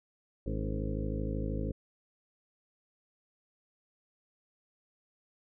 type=harmonic tone with a mistuned harmonic; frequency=52.9 Hz; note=G#1; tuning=33 cents sharp; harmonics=1 / 2 / 3 / 4 / 5 / 6 / 8 / 9 / 10; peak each=-35 / -38 / -40 / -41 / -42 / -43 / -44 / -45 / -45 dBFS; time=0.46-1.72 s; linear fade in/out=5 ms; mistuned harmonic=5; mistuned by=+51 cents; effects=none